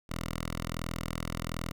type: tone with notch filter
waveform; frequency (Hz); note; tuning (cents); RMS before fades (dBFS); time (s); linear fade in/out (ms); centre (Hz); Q
5% pulse; 41.33; E1; +5; -36; 0.09-1.72; 10; 390; 1
effects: none

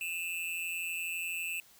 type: tone with amplitude modulation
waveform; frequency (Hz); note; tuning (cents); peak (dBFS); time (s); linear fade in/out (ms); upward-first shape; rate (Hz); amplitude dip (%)
square; 2647; E7; +7; -31; 0.01-1.6; 2; sine; 172; 85
effects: white hiss -60 dBFS RMS until 1.79 s

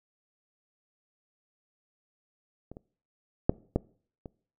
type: clicks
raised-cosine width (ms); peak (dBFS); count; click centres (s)
2; -29 / -30 / -7 / -11 / -27; 5; 2.716 / 2.769 / 3.495 / 3.76 / 4.258
effects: noise-tail reverb RT60 0.5 s tail -23 dB re dry

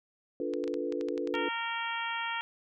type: chord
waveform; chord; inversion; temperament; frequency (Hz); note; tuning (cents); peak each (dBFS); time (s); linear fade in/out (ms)
sine; B half-diminished seventh; first; equal with one note detuned; 289.8 / 349.2 / 440 / 493.9; D4 / F4 / A4 / B4; -23 / 0 / 0 / 0; -36; 0.4-1.49; 2
type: clicks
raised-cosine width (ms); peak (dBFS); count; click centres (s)
0.2; -27; 10; 0.537 / 0.64 / 0.678 / 0.741 / 0.924 / 1.011 / 1.086 / 1.178 / 1.274 / 1.352
type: harmonic tone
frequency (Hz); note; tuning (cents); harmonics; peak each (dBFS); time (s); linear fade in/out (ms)
461.6; A#4; -17; 2 / 3 / 4 / 5 / 6 / 7; -36 / -38 / -39 / -40 / -41 / -41; 1.34-2.41; 0
effects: none

